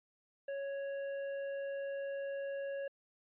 sine tone with tanh clipping, 554.4 Hz, C#5, in tune, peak -39 dBFS, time 0.48-2.88 s, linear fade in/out 5 ms, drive 10 dB, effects resampled to 8000 Hz

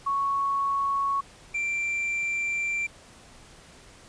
sine / triangle tone pair in turn, 1108.7 / 2356 Hz, C#6 / D7, 0 / +5 cents, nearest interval octave + minor second, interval 1305 cents, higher second, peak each -23 / -24 dBFS, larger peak first, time 0.06-1.21 / 1.54-2.87 s, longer second, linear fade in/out 10 ms, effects pink hiss -51 dBFS RMS until 4.08 s + resampled to 22050 Hz

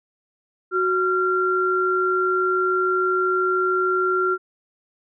sine tone pair together, 370 / 1376.5 Hz, F#4 / F6, 0 / -25 cents, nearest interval octave + major seventh, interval 2275 cents, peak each -21 / -20 dBFS, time 0.71-4.38 s, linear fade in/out 50 ms, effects none

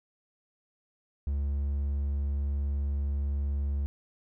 triangle tone, 70.6 Hz, C#2, 32 cents sharp, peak -25 dBFS, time 1.27-3.86 s, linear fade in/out 0 ms, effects none

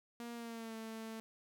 sawtooth tone with pitch glide, 236 to 222.8 Hz, A#3 to A3, +22 to +22 cents, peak -40 dBFS, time 0.2-1.2 s, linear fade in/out 0 ms, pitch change -100 cents, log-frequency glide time 0.34-0.75 s, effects none

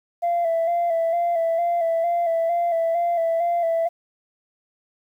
sine tone with vibrato, 676 Hz, E5, 43 cents sharp, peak -17 dBFS, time 0.22-3.89 s, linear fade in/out 20 ms, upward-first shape square, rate 2.2 Hz, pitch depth 36 cents each way, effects tanh soft clip ceiling -16 dBFS + 9-bit

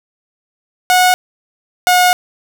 sawtooth tone pair in turn, 731 / 723.4 Hz, F#5 / F#5, -21 / -39 cents, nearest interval unison, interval 18 cents, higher first, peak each -4 dBFS, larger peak neither, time 0.9-1.14 / 1.87-2.13 s, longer second, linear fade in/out 0 ms, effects none

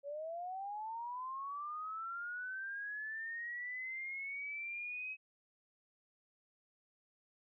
sine linear sweep, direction up, 554.4 to 2557 Hz, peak -40 dBFS, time 0.03-5.17 s, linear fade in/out 50 ms, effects none

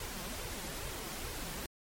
pink noise with flanger, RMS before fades -41 dBFS, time 0-1.66 s, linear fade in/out 2 ms, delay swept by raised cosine 1.9 to 5.7 ms, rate 2.3 Hz, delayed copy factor +0.6, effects MP3 64 kbps

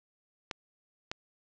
clicks, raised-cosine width 0.2 ms, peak -17 dBFS, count 2, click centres 0.512 / 1.115 s, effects low-pass 6000 Hz 12 dB/octave

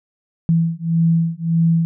sine beating tone pair, 164.81 / 166.51 Hz, E3 / E3, 0 / +18 cents, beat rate 1.7 Hz, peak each -17 dBFS, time 0.49-1.85 s, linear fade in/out 0 ms, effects none

